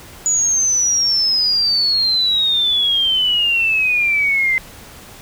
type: exponential sweep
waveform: sine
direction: down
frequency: 6910 to 2059 Hz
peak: -13 dBFS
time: 0.26-4.58 s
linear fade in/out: 0 ms
effects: pink hiss -39 dBFS RMS until 5.21 s